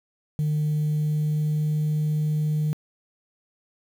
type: tone with pitch glide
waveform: sine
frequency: 151.4 to 152.45 Hz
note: D#3 to D#3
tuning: -47 to -35 cents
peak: -19 dBFS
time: 0.39-2.73 s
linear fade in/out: 0 ms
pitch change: +12 cents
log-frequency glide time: 0.8-1.88 s
effects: tanh soft clip ceiling -19 dBFS + 8-bit